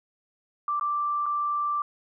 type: tone with dropouts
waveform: sine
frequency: 1174.7 Hz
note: D6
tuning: in tune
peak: -24 dBFS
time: 0.68-1.82 s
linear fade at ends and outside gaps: 2 ms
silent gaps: 0.797-0.81 / 1.259-1.263 s
effects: none